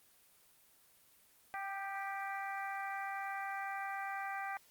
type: harmonic tone with a mistuned harmonic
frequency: 392 Hz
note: G4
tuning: in tune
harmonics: 2 / 3 / 4 / 5 / 6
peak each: -41 / -46 / -45 / -46 / -51 dBFS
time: 1.54-4.57 s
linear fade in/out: 0 ms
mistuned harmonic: 3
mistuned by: +25 cents
effects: white hiss -66 dBFS RMS until 4.7 s + Opus 24 kbps